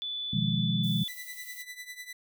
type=tone; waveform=sine; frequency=3477 Hz; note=A7; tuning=21 cents flat; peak=-32 dBFS; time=0.02-1.08 s; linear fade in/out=0 ms
type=chord; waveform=sine; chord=F half-diminished seventh; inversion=second; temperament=equal; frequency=123.47 / 155.56 / 174.61 / 207.7 Hz; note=Cb3 / Eb3 / F3 / Ab3; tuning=0 / 0 / 0 / 0 cents; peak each=-31 dBFS; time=0.33-1.04 s; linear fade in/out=5 ms
type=noise; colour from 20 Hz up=violet; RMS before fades=-46 dBFS; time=0.83-1.63 s; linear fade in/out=10 ms
type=tone with tremolo; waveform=sawtooth; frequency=1988 Hz; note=B6; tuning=11 cents sharp; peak=-34 dBFS; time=1.08-2.13 s; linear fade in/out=5 ms; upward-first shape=triangle; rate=10 Hz; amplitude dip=85%
effects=none